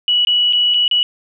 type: tone with dropouts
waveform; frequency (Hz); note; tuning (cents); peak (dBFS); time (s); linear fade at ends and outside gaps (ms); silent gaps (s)
sine; 2937; F#7; -13; -11; 0.08-1.03; 1; 0.25-0.271 / 0.526-0.532 / 0.739-0.743 / 0.879-0.912
effects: none